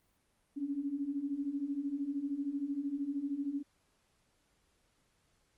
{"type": "beating tone pair", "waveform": "sine", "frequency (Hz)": [272.8, 285.8], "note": ["C#4", "D4"], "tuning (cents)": [-28, -47], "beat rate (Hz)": 13, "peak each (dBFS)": [-39, -35], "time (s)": [0.56, 3.63], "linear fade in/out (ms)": 20, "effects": ["pink hiss -74 dBFS RMS until 5.57 s", "Opus 32 kbps"]}